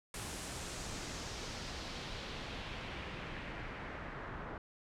pink noise with low-pass filter sweep, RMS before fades -44 dBFS, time 0.14-4.58 s, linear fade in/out 2 ms, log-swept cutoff 10000 to 1400 Hz, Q 1.5, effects none

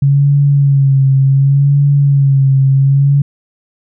sine tone with vibrato, 138.59 Hz, C#3, in tune, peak -6 dBFS, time 0.02-3.22 s, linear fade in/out 5 ms, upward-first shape sine, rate 0.68 Hz, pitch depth 46 cents each way, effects none

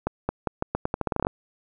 accelerating click train, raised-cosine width 1 ms, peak -10 dBFS, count 15, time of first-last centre 0.07-1.269 s, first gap 220 ms, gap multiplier 0.83, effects none

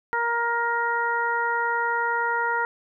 harmonic tone, 469.6 Hz, A#4, 13 cents sharp, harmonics 1 / 2 / 3 / 4, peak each -31 / -25 / -26 / -30 dBFS, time 0.13-2.65 s, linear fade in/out 0 ms, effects none

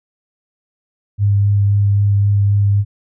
sine tone with vibrato, 101.2 Hz, G#2, 44 cents flat, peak -10 dBFS, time 1.18-2.85 s, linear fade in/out 50 ms, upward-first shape sine, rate 3.8 Hz, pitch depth 11 cents each way, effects none

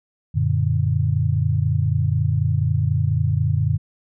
sine chord, Gb augmented, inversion none, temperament equal, 92.5 / 116.54 / 146.83 Hz, Gb2 / Bb2 / D3, 0 / 0 / 0 cents, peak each -21 dBFS, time 0.34-3.78 s, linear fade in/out 20 ms, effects none

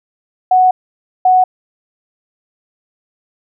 sine tone bursts at uneven times, 740 Hz, F#5, in tune, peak -6 dBFS, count 2, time 0.51-0.71 / 1.25-1.44 s, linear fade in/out 5 ms, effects none

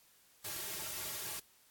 white noise with comb filter, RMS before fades -41 dBFS, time 0.44-1.4 s, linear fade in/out 10 ms, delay 4 ms, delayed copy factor -0.9, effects white hiss -66 dBFS RMS until 1.7 s + AAC 64 kbps

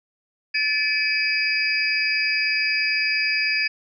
sine tone cluster, 1742 / 2311 / 2540 / 4867 Hz, A6 / D7 / D#7 / D#8, -18 / -28 / +35 / -39 cents, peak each -25 dBFS, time 0.54-3.68 s, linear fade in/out 10 ms, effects none

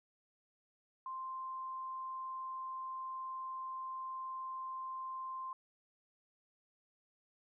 sine tone, 1046.5 Hz, C6, in tune, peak -40 dBFS, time 1.06-5.53 s, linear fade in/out 2 ms, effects none

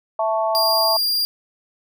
sine chord, A major, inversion second, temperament equal, 659.3 / 880 / 1108.7 Hz, E5 / A5 / C#6, 0 / 0 / 0 cents, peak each -20 / -22 / -26 dBFS, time 0.19-0.97 s, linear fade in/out 5 ms
45% pulse tone, 4792 Hz, D8, 34 cents sharp, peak -17 dBFS, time 0.55-1.25 s, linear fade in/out 0 ms
effects none

